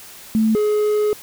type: tone pair in turn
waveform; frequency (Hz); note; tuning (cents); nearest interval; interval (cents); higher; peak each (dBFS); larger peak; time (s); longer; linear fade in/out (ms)
sine / triangle; 220 / 421.6; A3 / G#4; 0 / +26; major seventh; 1126; second; -13; neither; 0.35-0.55 / 0.55-1.13; second; 0
effects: white hiss -40 dBFS RMS until 1.22 s